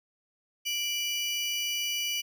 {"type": "tone pair together", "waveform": "30% pulse", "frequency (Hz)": [2349, 2948], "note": ["D7", "F#7"], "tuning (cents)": [0, -7], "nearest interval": "major third", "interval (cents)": 393, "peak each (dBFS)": [-32, -27], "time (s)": [0.65, 2.22], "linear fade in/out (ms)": 20, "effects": []}